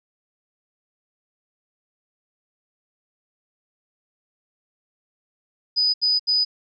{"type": "tone bursts", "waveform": "sine", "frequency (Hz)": 4978, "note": "D#8", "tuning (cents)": 0, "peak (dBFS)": -16, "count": 3, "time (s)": [5.76, 6.45], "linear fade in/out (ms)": 20, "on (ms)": 180, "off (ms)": 75, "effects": ["MP3 96 kbps"]}